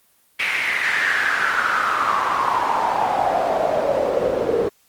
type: noise with band-pass filter sweep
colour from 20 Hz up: pink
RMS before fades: -20 dBFS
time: 0.39-4.69 s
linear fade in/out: 10 ms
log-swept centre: 2300 to 430 Hz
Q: 5.9
effects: white hiss -59 dBFS RMS until 4.88 s + Opus 32 kbps